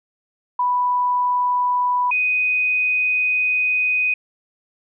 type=tone pair in turn; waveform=sine; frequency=987.8 / 2497 Hz; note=B5 / D#7; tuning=0 / +6 cents; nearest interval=octave + major third; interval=1606 cents; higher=second; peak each=-16 dBFS; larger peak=neither; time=0.59-2.11 / 2.11-4.14 s; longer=second; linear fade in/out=5 ms; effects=none